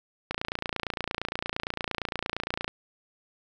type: click train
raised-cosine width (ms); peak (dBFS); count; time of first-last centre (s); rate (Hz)
0.3; -13; 69; 0.31-2.679; 28.7
effects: none